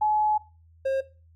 sine / triangle tone pair in turn, 851 / 536.1 Hz, G#5 / C5, +42 / +42 cents, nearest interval minor sixth, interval 800 cents, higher first, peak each -20 dBFS, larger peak neither, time 0.01-0.38 / 0.85-1.01 s, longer first, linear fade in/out 10 ms, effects noise-tail reverb RT60 0.3 s tail -17 dB re dry + added 82 Hz sine -53 dBFS peak until 1.35 s

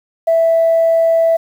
sine tone, 659.3 Hz, E5, in tune, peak -8 dBFS, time 0.27-1.37 s, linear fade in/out 10 ms, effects tanh soft clip ceiling -5 dBFS + 7-bit

